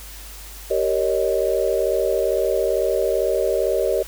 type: chord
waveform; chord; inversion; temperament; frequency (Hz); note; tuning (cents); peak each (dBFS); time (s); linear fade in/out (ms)
sine; Eb dominant seventh; first; just; 388.9 / 466.7 / 560 / 622.3; G4 / Bb4 / Db5 / Eb5; -14 / +2 / +18 / 0; -23; 0.7-4.03; 10
effects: added 50 Hz sine -38 dBFS peak until 4.07 s + white hiss -40 dBFS RMS until 4.07 s